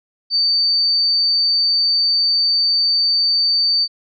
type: tone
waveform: sine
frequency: 4586 Hz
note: D8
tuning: 42 cents flat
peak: -13 dBFS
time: 0.3-3.88 s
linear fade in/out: 50 ms
effects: none